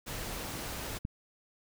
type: noise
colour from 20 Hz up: pink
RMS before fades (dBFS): -39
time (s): 0.06-0.99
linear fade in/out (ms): 20
type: click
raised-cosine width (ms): 5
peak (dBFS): -22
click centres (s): 1.051
effects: none